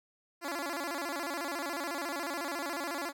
10% pulse tone with vibrato, 311.1 Hz, D#4, in tune, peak -26 dBFS, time 0.41-3.13 s, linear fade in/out 50 ms, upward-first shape square, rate 14 Hz, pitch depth 170 cents each way, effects none

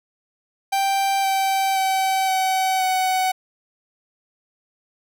45% pulse tone with pitch steps, 784 / 775 / 766.1 / 757.3 / 748.6 Hz, G5 / G5 / G5 / F#5 / F#5, 0 / -20 / -40 / +40 / +20 cents, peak -18 dBFS, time 0.72-3.32 s, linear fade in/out 10 ms, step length 520 ms, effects none

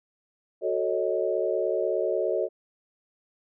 sine chord, D# half-diminished seventh, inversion first, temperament equal with one note detuned, 370 / 440 / 554.4 / 630.9 Hz, F#4 / A4 / C#5 / D#5, 0 / 0 / 0 / +24 cents, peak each -29 dBFS, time 0.61-2.49 s, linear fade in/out 50 ms, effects none

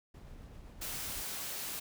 brown noise with tremolo, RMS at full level -49 dBFS, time 0.14-1.22 s, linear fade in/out 5 ms, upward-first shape triangle, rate 7.7 Hz, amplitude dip 25%
white noise, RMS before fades -40 dBFS, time 0.81-1.8 s, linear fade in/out 10 ms
effects none

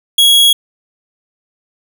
45% pulse tone, 3322 Hz, G#7, in tune, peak -5 dBFS, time 0.18-0.53 s, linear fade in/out 5 ms, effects none

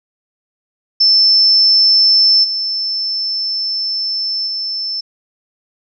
sine tone with level steps, 5300 Hz, E8, 9 cents sharp, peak -7 / -16 / -18 dBFS, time 1-5.01 s, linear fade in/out 10 ms, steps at 2.43 / 4.46 s, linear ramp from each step 20 ms, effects none

